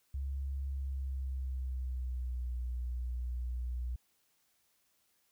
sine tone with pitch glide, 68.2 to 61.11 Hz, C#2 to B1, -28 to -18 cents, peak -34 dBFS, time 0.14-3.96 s, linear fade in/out 5 ms, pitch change -190 cents, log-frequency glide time 0.7-2.53 s, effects white hiss -74 dBFS RMS until 5.31 s

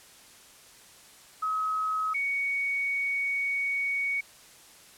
sine tone pair in turn, 1276 / 2235 Hz, D#6 / C#7, +43 / +14 cents, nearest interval minor seventh, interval 971 cents, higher second, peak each -26 dBFS, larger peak neither, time 1.42-2.14 / 2.14-4.21 s, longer second, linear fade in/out 10 ms, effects white hiss -53 dBFS RMS until 4.97 s + low-pass 11000 Hz 12 dB/octave

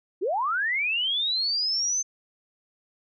sine linear sweep, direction up, 318.4 to 6272 Hz, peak -23 dBFS, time 0.21-2.03 s, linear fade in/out 20 ms, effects none

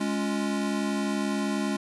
square chord, Db major, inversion second, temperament equal, 207.7 / 277.2 / 349.2 Hz, Ab3 / Db4 / F4, 0 / 0 / 0 cents, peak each -29 / -31 / -35 dBFS, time 0-1.77 s, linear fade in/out 10 ms, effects resampled to 24000 Hz + 9-bit

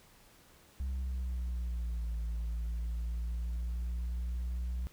sine exponential two-way sweep, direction down then up, 66.3 to 56 to 61.5 Hz, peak -30 dBFS, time 0.8-4.87 s, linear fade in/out 0 ms, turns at 2.2 s, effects tanh soft clip ceiling -32 dBFS + pink hiss -61 dBFS RMS until 4.92 s

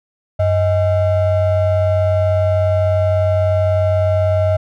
triangle ring-modulated tone, 361.6 Hz, F#4, 40 cents flat, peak -7 dBFS, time 0.39-4.57 s, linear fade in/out 10 ms, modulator 267 Hz, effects none

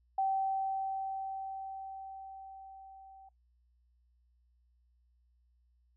sine tone with level ramp, 773 Hz, G5, 24 cents flat, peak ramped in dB -27 to -52 dBFS, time 0.18-3.29 s, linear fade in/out 5 ms, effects noise-tail reverb RT60 0.1 s tail -19 dB re dry + added 60 Hz sine -67 dBFS peak until 5.96 s

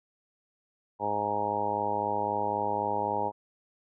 harmonic tone, 103.83 Hz, G#2, in tune, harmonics 1 / 2 / 3 / 4 / 5 / 6 / 7 / 8 / 9, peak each -43 / -41 / -41 / -37 / -36 / -37 / -39 / -31 / -32 dBFS, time 0.99-3.32 s, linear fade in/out 50 ms, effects none

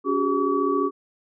sine tone cluster, 282.1 / 373.1 / 407.8 / 1140 Hz, C#4 / F#4 / G#4 / C#6, +30 / +14 / -32 / +48 cents, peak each -25 dBFS, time 0.04-0.91 s, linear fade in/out 50 ms, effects none

